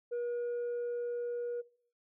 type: tone with level ramp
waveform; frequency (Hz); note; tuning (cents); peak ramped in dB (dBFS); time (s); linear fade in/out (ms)
sine; 480; B4; -49; -30 to -33; 0.11-1.62; 20
effects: noise-tail reverb RT60 0.5 s tail -20 dB re dry + tanh soft clip ceiling -32 dBFS